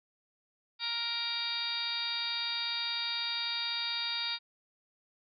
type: harmonic tone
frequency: 468.1 Hz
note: A#4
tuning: 7 cents sharp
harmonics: 2 / 3 / 4 / 5 / 6 / 7 / 8 / 9 / 10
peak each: -45 / -44 / -46 / -41 / -45 / -47 / -35 / -45 / -37 dBFS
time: 0.79-4.39 s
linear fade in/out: 50 ms
effects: none